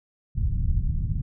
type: low-pass noise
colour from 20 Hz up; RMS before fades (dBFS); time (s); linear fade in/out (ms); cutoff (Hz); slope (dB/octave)
pink; -24; 0.35-1.22; 10; 140; 24
effects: none